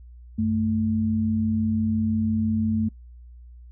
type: tone pair together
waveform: sine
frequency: 94.12 / 220 Hz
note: F#2 / A3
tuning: +30 / 0 cents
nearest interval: octave + minor third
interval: 1470 cents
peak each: -27 / -21 dBFS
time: 0.38-2.89 s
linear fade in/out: 10 ms
effects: noise-tail reverb RT60 0.1 s tail -23 dB re dry + added 60 Hz sine -42 dBFS peak until 3.71 s